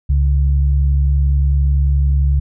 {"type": "tone pair together", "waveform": "sine", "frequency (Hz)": [68.9, 140.29], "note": ["C#2", "C#3"], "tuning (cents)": [-10, 21], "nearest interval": "octave", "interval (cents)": 1231, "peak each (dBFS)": [-11, -20], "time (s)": [0.09, 2.4], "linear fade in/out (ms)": 10, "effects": []}